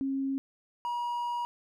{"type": "tone pair in turn", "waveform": ["sine", "triangle"], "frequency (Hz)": [270.8, 958.6], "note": ["C#4", "A#5"], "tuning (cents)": [-40, 48], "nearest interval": "octave + minor seventh", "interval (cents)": 2188, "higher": "second", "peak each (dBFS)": -28, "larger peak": "neither", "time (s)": [[0.01, 0.38], [0.85, 1.45]], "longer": "second", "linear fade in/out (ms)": 0, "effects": []}